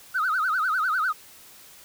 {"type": "tone with vibrato", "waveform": "sine", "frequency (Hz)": 1374, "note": "F6", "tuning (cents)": -29, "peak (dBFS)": -20, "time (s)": [0.14, 1.13], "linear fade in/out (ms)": 20, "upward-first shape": "sine", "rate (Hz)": 10, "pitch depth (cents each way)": 200, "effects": ["tanh soft clip ceiling -18 dBFS", "white hiss -49 dBFS RMS until 1.84 s"]}